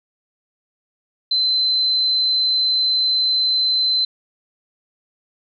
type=tone; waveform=sine; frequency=4064 Hz; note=B7; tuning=49 cents sharp; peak=-15 dBFS; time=1.31-4.05 s; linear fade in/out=5 ms; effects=none